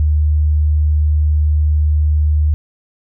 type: tone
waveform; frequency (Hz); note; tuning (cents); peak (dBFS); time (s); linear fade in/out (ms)
sine; 75.6; D#2; -49; -10; 0-2.54; 0
effects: none